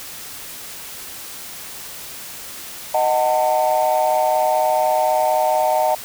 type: chord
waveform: sine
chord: D# diminished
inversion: none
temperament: just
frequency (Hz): 622.3 / 746.7 / 896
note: D#5 / F#5 / A5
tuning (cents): 0 / +16 / +31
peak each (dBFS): -17 / -18 / -19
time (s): 2.94-5.95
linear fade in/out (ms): 5
effects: tanh soft clip ceiling -9 dBFS + white hiss -34 dBFS RMS until 6.04 s